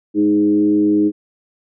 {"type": "tone with frequency modulation", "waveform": "sine", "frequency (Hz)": 311.1, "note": "D#4", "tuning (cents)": 0, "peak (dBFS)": -11, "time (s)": [0.14, 1.12], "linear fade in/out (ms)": 50, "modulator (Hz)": 102, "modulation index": 0.62, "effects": []}